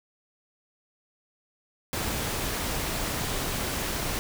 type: noise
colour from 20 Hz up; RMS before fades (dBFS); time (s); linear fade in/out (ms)
pink; -30; 1.93-4.19; 0
effects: none